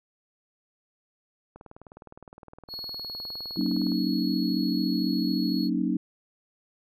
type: click train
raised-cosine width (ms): 1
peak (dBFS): -31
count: 47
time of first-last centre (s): 1.56-3.919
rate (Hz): 19.5
type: tone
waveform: triangle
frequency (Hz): 4342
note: C#8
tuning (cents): -37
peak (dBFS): -33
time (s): 2.68-5.7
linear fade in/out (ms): 50
type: chord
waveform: sine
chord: D# minor seventh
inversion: first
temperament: equal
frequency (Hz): 185 / 233.1 / 277.2 / 311.1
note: F#3 / A#3 / C#4 / D#4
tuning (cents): 0 / 0 / 0 / 0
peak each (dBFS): -29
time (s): 3.57-5.97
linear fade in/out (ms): 5
effects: none